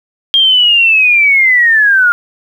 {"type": "linear sweep", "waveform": "sine", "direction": "down", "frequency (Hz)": [3231, 1396.9], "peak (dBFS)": -5, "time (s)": [0.34, 2.12], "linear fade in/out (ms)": 0, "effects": ["7-bit"]}